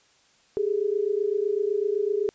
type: tone pair together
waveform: sine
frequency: 397.6 / 425.5 Hz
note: G4 / G#4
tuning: +25 / +42 cents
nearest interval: minor second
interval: 117 cents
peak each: -25 dBFS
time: 0.57-2.29 s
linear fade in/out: 0 ms
effects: white hiss -61 dBFS RMS until 2.34 s + resampled to 16000 Hz